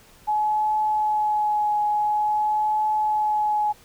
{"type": "tone with vibrato", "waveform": "sine", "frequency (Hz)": 847, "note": "G#5", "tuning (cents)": 34, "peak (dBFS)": -19, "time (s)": [0.27, 3.73], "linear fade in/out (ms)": 20, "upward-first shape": "triangle", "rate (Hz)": 0.48, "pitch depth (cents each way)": 20, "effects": ["pink hiss -52 dBFS RMS until 3.84 s"]}